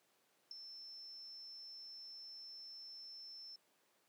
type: tone with ADSR envelope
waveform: sine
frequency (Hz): 5330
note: E8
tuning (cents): +18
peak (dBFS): -39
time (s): 0.51-3.56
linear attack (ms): 4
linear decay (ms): 3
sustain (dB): -11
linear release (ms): 4
effects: pink hiss -75 dBFS RMS until 4.08 s + high-pass 300 Hz 12 dB/octave